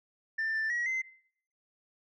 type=tone with pitch steps; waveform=sine; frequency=1784 / 1772 / 1912 / 2065 Hz; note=A6 / A6 / A#6 / C7; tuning=+23 / +12 / +43 / -23 cents; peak=-27 dBFS; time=0.38-1.02 s; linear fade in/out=10 ms; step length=160 ms; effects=noise-tail reverb RT60 0.6 s tail -21 dB re dry + tanh soft clip ceiling -27 dBFS